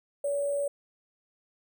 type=tone with sample-and-hold; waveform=sine; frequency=568 Hz; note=C#5; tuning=42 cents sharp; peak=-26 dBFS; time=0.24-0.68 s; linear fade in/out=5 ms; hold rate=8820 Hz; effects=none